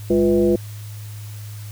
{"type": "tone with frequency modulation", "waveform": "sine", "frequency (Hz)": 349.2, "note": "F4", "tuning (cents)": 0, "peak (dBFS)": -13, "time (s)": [0.1, 0.56], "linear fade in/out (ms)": 5, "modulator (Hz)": 146, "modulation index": 1.1, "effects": ["added 105 Hz sine -31 dBFS peak until 1.71 s", "white hiss -44 dBFS RMS until 1.71 s"]}